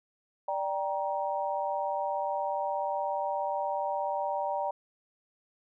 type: chord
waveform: sine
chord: G minor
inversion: second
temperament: just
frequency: 588 / 784 / 940.8 Hz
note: D5 / G5 / Bb5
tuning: +2 / 0 / +16 cents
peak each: -33 dBFS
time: 0.48-4.71 s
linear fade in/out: 5 ms
effects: none